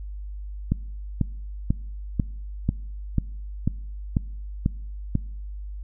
click train, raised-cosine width 5 ms, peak -8 dBFS, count 10, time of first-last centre 0.72-5.153 s, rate 2.03 Hz, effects noise-tail reverb RT60 0.8 s tail -24 dB re dry + added 50 Hz sine -32 dBFS peak until 5.83 s

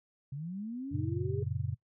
sine linear sweep, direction up, 131.6 to 415.3 Hz, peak -36 dBFS, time 0.32-1.43 s, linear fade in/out 5 ms
sine chord, F# major, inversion none, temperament equal with one note detuned, 92.5 / 115.54 / 138.59 Hz, F#2 / A#2 / C#3, 0 / -15 / 0 cents, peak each -36 dBFS, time 0.91-1.75 s, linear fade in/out 20 ms
effects noise-tail reverb RT60 0.1 s tail -20 dB re dry

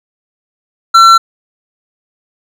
triangle tone with hard clipping, 1350 Hz, E6, 41 cents sharp, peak -3 dBFS, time 0.94-1.18 s, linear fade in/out 10 ms, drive 12 dB, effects none

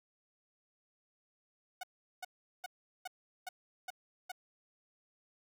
sawtooth tone bursts, 736 Hz, F#5, 9 cents flat, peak -36 dBFS, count 7, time 1.81-4.318 s, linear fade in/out 5 ms, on 24 ms, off 390 ms, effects none

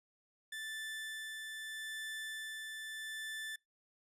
30% pulse tone with tremolo, 1760 Hz, A6, in tune, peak -38 dBFS, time 0.52-3.56 s, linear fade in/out 5 ms, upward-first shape sine, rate 0.79 Hz, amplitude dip 25%, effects noise-tail reverb RT60 0.2 s tail -26 dB re dry + resampled to 32000 Hz

